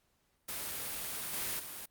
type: noise with level steps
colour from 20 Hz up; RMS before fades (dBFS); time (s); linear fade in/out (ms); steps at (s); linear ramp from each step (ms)
white; -39 / -36 / -44; 0.48-1.86; 10; 1.33 / 1.59; 5
effects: pink hiss -75 dBFS RMS until 1.9 s + Opus 48 kbps